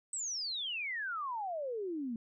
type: exponential sweep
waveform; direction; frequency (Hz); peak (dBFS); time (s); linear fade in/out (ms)
sine; down; 8210 to 221.4; -35; 0.13-2.16; 2
effects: none